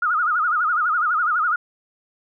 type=tone with vibrato; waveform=sine; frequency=1333 Hz; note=E6; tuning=19 cents sharp; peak=-17 dBFS; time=0.02-1.56 s; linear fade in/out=5 ms; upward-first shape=sine; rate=12 Hz; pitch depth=160 cents each way; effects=none